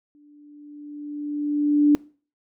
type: tone with exponential growth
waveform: sine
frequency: 293.7 Hz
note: D4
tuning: in tune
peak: -11 dBFS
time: 0.15-1.95 s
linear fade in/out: 0 ms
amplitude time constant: 390 ms
effects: noise-tail reverb RT60 0.4 s tail -23 dB re dry